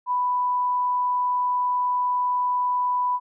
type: tone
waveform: sine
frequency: 991 Hz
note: B5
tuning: 6 cents sharp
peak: -20 dBFS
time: 0.06-3.2 s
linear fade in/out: 50 ms
effects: none